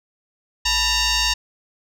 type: tone with frequency modulation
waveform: sine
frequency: 869 Hz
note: A5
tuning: 22 cents flat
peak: -14 dBFS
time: 0.65-1.34 s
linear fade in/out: 10 ms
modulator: 925 Hz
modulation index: 6
effects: tanh soft clip ceiling -16 dBFS